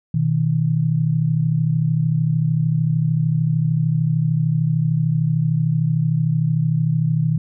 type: tone pair together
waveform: sine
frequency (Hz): 124.92 / 158.2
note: B2 / D#3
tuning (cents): +20 / +29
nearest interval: major third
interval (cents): 409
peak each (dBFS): -20 / -17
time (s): 0.14-7.38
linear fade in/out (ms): 5
effects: none